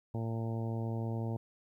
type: harmonic tone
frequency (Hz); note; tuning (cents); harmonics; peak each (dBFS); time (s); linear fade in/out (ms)
113.8; A#2; -41; 1 / 2 / 3 / 4 / 5 / 6 / 7 / 8; -34 / -40 / -44 / -46 / -48 / -50 / -51 / -52; 0.14-1.37; 5
effects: 12-bit